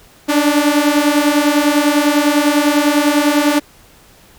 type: beating tone pair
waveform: sawtooth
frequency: 288.4 / 298.4 Hz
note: D4 / D4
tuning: -31 / +28 cents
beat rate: 10 Hz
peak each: -10 dBFS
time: 0.28-3.6 s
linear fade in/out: 20 ms
effects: pink hiss -46 dBFS RMS until 4.38 s